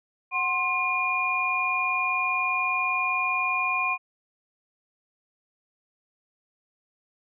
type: tone cluster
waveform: sine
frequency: 743 / 1057 / 2425 Hz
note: F#5 / C6 / D#7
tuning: +7 / +17 / -45 cents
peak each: -33 / -27 / -25 dBFS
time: 0.31-3.98 s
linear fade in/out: 50 ms
effects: none